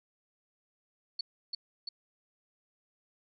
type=tone with echo; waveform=sine; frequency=4435 Hz; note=C#8; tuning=in tune; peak=-31 dBFS; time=1.19-1.21 s; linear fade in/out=5 ms; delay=340 ms; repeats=2; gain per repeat=-2 dB; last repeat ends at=1.89 s; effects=none